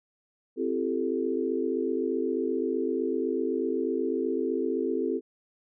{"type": "chord", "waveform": "sine", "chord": "A minor seventh", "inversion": "first", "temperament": "equal with one note detuned", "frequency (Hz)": [261.6, 336.7, 392, 440], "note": ["C4", "E4", "G4", "A4"], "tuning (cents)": [0, 37, 0, 0], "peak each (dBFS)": -31, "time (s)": [0.56, 5.21], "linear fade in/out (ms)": 50, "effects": []}